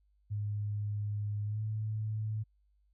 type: tone with pitch glide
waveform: sine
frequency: 103.83 to 108.18 Hz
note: G#2 to A2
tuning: 0 to -29 cents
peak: -32 dBFS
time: 0.3-2.44 s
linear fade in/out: 20 ms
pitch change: +71 cents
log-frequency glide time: 1.45-1.61 s
effects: added 50 Hz sine -67 dBFS peak until 2.93 s